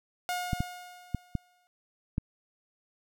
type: tone with exponential decay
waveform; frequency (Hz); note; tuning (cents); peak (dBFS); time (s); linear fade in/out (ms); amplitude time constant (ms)
sawtooth; 718; F5; +48; -25; 0.29-1.67; 0; 300
type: clicks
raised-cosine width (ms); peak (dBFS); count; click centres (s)
5; -16; 5; 0.532 / 0.605 / 1.147 / 1.353 / 2.181
effects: none